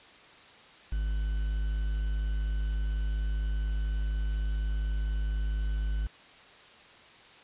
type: tone with quantisation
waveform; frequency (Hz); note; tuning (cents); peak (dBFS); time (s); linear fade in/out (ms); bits
triangle; 52.1; G#1; +6; -25; 0.92-6.07; 5; 8
effects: white hiss -53 dBFS RMS until 7.43 s + resampled to 8000 Hz